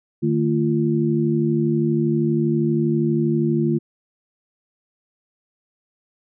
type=tone cluster; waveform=sine; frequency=151 / 223.5 / 343.9 Hz; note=D3 / A3 / F4; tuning=+48 / +27 / -27 cents; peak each=-21 dBFS; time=0.22-3.79 s; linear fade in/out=20 ms; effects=none